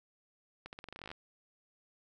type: accelerating click train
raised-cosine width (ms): 0.3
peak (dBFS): -29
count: 15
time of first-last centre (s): 0.66-1.115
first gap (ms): 69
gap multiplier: 0.87
effects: none